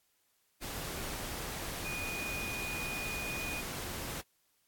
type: tone in noise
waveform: sine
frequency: 2466 Hz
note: D#7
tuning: 16 cents flat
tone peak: -38 dBFS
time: 1.84-3.62 s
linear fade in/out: 20 ms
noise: pink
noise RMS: -40 dBFS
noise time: 0.61-4.22 s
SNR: -1 dB
effects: white hiss -74 dBFS RMS until 4.67 s + AAC 64 kbps